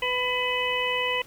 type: harmonic tone with a mistuned harmonic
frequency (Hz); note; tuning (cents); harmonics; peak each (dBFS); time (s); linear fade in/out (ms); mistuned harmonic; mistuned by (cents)
499.1; B4; +18; 1 / 2 / 4 / 5 / 6; -30 / -30 / -30 / -30 / -30; 0.02-1.22; 5; 5; +39
effects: pink hiss -50 dBFS RMS until 1.26 s